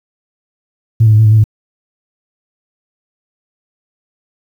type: tone with pitch steps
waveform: sine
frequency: 112.9 / 108.9 / 107 / 110.7 / 106.9 / 110 / 107.2 Hz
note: A2 / A2 / A2 / A2 / A2 / A2 / A2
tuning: +45 / -17 / -48 / +11 / -49 / 0 / -45 cents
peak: -3 dBFS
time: 1-1.441 s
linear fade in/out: 10 ms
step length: 63 ms
effects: tanh soft clip ceiling 0 dBFS + 7-bit